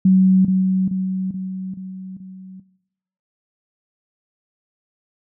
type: tone with echo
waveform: sine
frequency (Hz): 187.9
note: F#3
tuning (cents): +27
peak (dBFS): -9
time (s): 0.05-0.45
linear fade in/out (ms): 5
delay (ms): 430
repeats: 5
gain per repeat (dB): -5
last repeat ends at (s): 2.6
effects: noise-tail reverb RT60 0.8 s tail -19 dB re dry